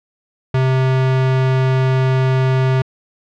square tone, 130.81 Hz, C3, in tune, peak -13 dBFS, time 0.54-2.82 s, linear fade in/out 5 ms, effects low-pass 3000 Hz 12 dB/octave

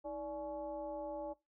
sine tone with frequency modulation, 583 Hz, D5, 13 cents flat, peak -39 dBFS, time 0.04-1.34 s, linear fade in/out 20 ms, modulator 265 Hz, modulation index 0.91, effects noise-tail reverb RT60 0.2 s tail -19 dB re dry

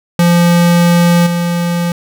square tone with level steps, 172.7 Hz, F3, 19 cents flat, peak -7 / -13 dBFS, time 0.19-1.92 s, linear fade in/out 2 ms, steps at 1.26 s, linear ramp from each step 10 ms, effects none

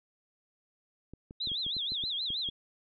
clicks, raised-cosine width 3 ms, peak -32 dBFS, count 10, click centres 1.136 / 1.309 / 1.473 / 1.517 / 1.665 / 1.767 / 1.92 / 2.038 / 2.304 / 2.488 s
sine tone with vibrato, 3647 Hz, A#7, 39 cents flat, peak -31 dBFS, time 1.4-2.5 s, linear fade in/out 10 ms, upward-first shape sine, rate 6.3 Hz, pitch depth 210 cents each way
effects none

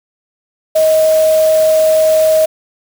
sine tone in noise, 630 Hz, D#5, 21 cents sharp, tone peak -7 dBFS, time 0.75-2.46 s, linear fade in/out 10 ms, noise white, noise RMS -25 dBFS, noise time 0.75-2.46 s, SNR +15 dB, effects none

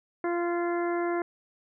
harmonic tone, 345.8 Hz, F4, 17 cents flat, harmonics 1 / 2 / 3 / 4 / 5 / 6, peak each -27 / -33 / -37 / -39 / -41 / -43 dBFS, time 0.24-1.22 s, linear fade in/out 2 ms, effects none

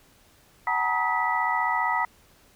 sine tone cluster, 748 / 874 / 949 / 1265 / 1967 Hz, F#5 / A5 / A#5 / D#6 / B6, +19 / -12 / +31 / +28 / -7 cents, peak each -31 / -31 / -26 / -29 / -28 dBFS, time 0.67-2.05 s, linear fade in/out 2 ms, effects pink hiss -58 dBFS RMS until 2.55 s

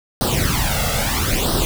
pink noise with flanger, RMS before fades -19 dBFS, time 0.21-1.65 s, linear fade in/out 0 ms, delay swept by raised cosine 0.21 to 1.51 ms, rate 0.76 Hz, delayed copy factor +0.8, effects none

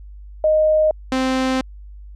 sine / sawtooth tone pair in turn, 620 / 260.7 Hz, D#5 / C4, -6 / -6 cents, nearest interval octave + minor third, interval 1500 cents, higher first, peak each -12 / -13 dBFS, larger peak first, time 0.44-0.91 / 1.12-1.61 s, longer second, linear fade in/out 2 ms, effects added 50 Hz sine -35 dBFS peak until 2.15 s + low-pass 6000 Hz 12 dB/octave

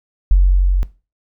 sine tone with level ramp, 46 Hz, F#1, 9 cents flat, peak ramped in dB -5 to -11 dBFS, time 0.31-0.83 s, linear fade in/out 0 ms, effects noise-tail reverb RT60 0.3 s tail -18 dB re dry + tanh soft clip ceiling -1 dBFS

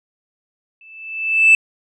sine tone with exponential growth, 2637 Hz, E7, in tune, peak -3 dBFS, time 0.81-1.55 s, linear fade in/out 2 ms, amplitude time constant 160 ms, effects tanh soft clip ceiling -4 dBFS

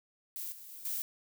violet noise with level steps, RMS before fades -40 / -50 / -48 / -36 dBFS, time 0.36-1.02 s, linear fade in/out 0 ms, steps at 0.52 / 0.69 / 0.85 s, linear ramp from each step 2 ms, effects none

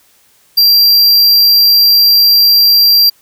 square tone, 4736 Hz, D8, 14 cents sharp, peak -5 dBFS, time 0.57-3.1 s, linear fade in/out 10 ms, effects white hiss -50 dBFS RMS until 3.21 s

